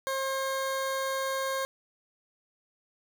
20% pulse tone, 535 Hz, C5, 38 cents sharp, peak -24 dBFS, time 0.07-1.65 s, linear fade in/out 0 ms, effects none

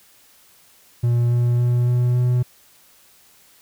triangle tone with pitch steps, 119.6 / 120.64 / 121.69 / 122.75 / 123.82 Hz, A#2 / B2 / B2 / B2 / B2, +45 / -40 / -25 / -10 / +5 cents, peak -13 dBFS, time 1.03-2.43 s, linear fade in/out 10 ms, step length 280 ms, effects white hiss -53 dBFS RMS until 3.61 s

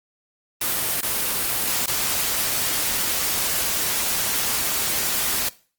white noise with dropouts, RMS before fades -23 dBFS, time 0.61-5.49 s, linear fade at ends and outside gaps 5 ms, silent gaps 1.01-1.028 / 1.861-1.877 s, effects noise-tail reverb RT60 0.4 s tail -20 dB re dry + Opus 24 kbps

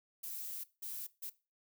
violet noise bursts at uneven times, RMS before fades -43 dBFS, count 3, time 0.23-0.64 / 0.82-1.07 / 1.22-1.3 s, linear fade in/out 10 ms, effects noise-tail reverb RT60 0.3 s tail -19 dB re dry

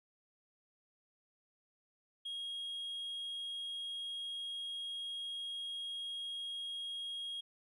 sine tone, 3273 Hz, G#7, 26 cents flat, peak -37 dBFS, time 2.25-7.41 s, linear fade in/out 10 ms, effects tanh soft clip ceiling -38 dBFS + 13-bit

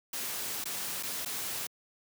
white noise with dropouts, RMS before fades -36 dBFS, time 0.13-1.67 s, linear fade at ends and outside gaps 5 ms, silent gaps 0.642-0.655 / 1.028-1.032 / 1.25-1.258 s, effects high-pass 100 Hz 12 dB/octave

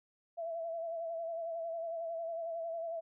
sine tone with vibrato, 665 Hz, E5, 15 cents sharp, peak -36 dBFS, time 0.37-3.01 s, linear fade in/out 20 ms, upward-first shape sine, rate 11 Hz, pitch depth 41 cents each way, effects none

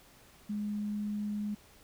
sine tone, 208.2 Hz, G#3, 5 cents sharp, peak -32 dBFS, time 0.49-1.55 s, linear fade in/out 10 ms, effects pink hiss -59 dBFS RMS until 1.83 s

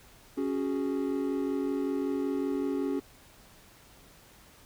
triangle chord, C# suspended fourth, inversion none, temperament equal, 277.2 / 370 / 415.3 Hz, C#4 / F#4 / G#4, 0 / 0 / 0 cents, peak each -28 / -32 / -33 dBFS, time 0.37-3 s, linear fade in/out 10 ms, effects pink hiss -56 dBFS RMS until 4.65 s

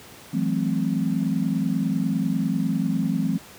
sine chord, F# half-diminished seventh, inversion third, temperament equal with one note detuned, 164.81 / 185 / 215 / 261.6 Hz, E3 / F#3 / A3 / C4, 0 / 0 / -40 / 0 cents, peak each -26 dBFS, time 0.33-3.38 s, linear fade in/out 10 ms, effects pink hiss -45 dBFS RMS until 3.58 s + high-pass 100 Hz 12 dB/octave

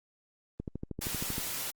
click train, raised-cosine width 3 ms, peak -23 dBFS, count 11, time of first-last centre 0.6-1.381 s, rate 12.8 Hz
white noise, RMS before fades -36 dBFS, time 1.01-1.71 s, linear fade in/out 10 ms
effects Opus 32 kbps

